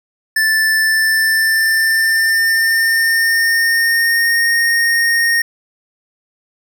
square tone with pitch glide, 1760 to 1851.8 Hz, A6 to A#6, 0 to -12 cents, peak -12 dBFS, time 0.36-5.42 s, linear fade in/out 5 ms, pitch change +88 cents, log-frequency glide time 0.8-4.49 s, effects 9-bit

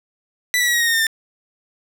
sawtooth tone with pitch steps, 1975.5 / 1948.3 / 1921.5 / 1895 / 1868.9 / 1843.2 / 1817.8 / 1792.8 Hz, B6 / B6 / B6 / A#6 / A#6 / A#6 / A#6 / A6, 0 / -24 / -48 / +28 / +4 / -20 / -44 / +32 cents, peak -12 dBFS, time 0.54-1.068 s, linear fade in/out 0 ms, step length 66 ms, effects none

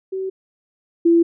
sine tone pair in turn, 380.7 / 337.1 Hz, F#4 / E4, +49 / +39 cents, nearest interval major second, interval 210 cents, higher first, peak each -22 / -10 dBFS, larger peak second, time 0.12-0.3 / 1.05-1.23 s, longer neither, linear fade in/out 10 ms, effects none

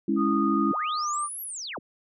sine chord, C# minor, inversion second, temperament equal, 207.7 / 277.2 / 329.6 Hz, G#3 / C#4 / E4, 0 / 0 / 0 cents, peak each -26 dBFS, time 0.08-0.72 s, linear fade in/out 5 ms
sine tone with pitch glide, 1235 to 1187.4 Hz, D#6 to D6, -13 to +19 cents, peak -26 dBFS, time 0.16-1.29 s, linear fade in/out 50 ms, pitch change -68 cents, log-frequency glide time 0.96-1.13 s
sine linear two-way sweep, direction up then down, 69.2 to 11840 to 69.2 Hz, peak -33 dBFS, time 0.71-1.79 s, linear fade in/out 5 ms, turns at 1.42 s
effects none

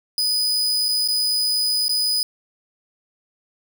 40% pulse tone with dropouts, 4978 Hz, D#8, in tune, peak -17 dBFS, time 0.18-2.23 s, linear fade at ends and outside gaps 1 ms, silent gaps 0.884-0.888 / 1.077-1.085 / 1.882-1.893 s, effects 8-bit

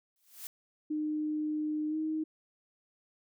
blue noise with exponential growth, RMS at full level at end -39 dBFS, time 0.16-0.47 s, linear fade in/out 1 ms, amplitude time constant 66 ms
sine tone with pitch glide, 304.9 to 313.1 Hz, D#4 to D#4, -35 to +11 cents, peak -30 dBFS, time 0.9-2.24 s, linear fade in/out 10 ms, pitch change +46 cents, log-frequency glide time 1.89-1.96 s
effects none

